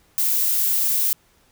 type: noise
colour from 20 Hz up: violet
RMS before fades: -20 dBFS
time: 0.18-1.13 s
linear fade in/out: 0 ms
effects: pink hiss -59 dBFS RMS until 1.51 s